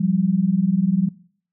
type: tone pair together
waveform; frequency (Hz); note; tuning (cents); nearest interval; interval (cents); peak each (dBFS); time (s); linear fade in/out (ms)
sine; 174.61 / 194.79; F3 / G3; 0 / -11; major second; 189; -19; 0-1.09; 10
effects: noise-tail reverb RT60 0.5 s tail -19 dB re dry